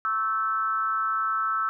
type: tone with frequency modulation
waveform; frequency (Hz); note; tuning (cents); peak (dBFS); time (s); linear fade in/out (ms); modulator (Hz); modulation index
sine; 1318.5; E6; 0; -23; 0.05-1.69; 0; 211; 0.63
effects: none